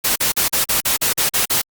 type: noise bursts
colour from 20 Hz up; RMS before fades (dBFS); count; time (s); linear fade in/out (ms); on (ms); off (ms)
white; -17; 10; 0.04-1.618; 10; 120; 42
effects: Opus 48 kbps